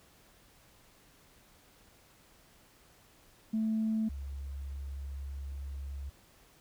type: tone pair in turn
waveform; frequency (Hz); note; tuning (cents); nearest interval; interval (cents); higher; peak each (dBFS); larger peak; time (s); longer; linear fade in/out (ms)
sine; 220 / 69.06; A3 / C#2; 0 / -6; octave + minor sixth; 2006; first; -27 / -37; first; 3.53-4.09 / 4.09-6.1; second; 10
effects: tanh soft clip ceiling -24 dBFS + pink hiss -62 dBFS RMS until 6.6 s